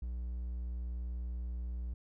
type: tone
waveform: triangle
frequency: 60.3 Hz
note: B1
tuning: 41 cents flat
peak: -34 dBFS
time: 0.02-1.94 s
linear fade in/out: 5 ms
effects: none